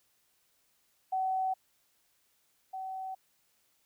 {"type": "tone pair in turn", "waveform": "sine", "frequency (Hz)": [756, 759.3], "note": ["F#5", "F#5"], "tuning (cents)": [37, 45], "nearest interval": "unison", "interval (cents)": 8, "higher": "second", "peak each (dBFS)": [-28, -36], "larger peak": "first", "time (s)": [[1.12, 1.54], [2.73, 3.15]], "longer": "neither", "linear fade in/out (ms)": 10, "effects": ["white hiss -72 dBFS RMS until 3.85 s"]}